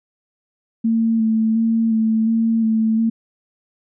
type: tone with vibrato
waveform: sine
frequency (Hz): 224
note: A3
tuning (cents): +31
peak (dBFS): -14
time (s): 0.84-3.1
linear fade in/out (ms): 10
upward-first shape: square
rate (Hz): 1.4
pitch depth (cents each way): 19
effects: none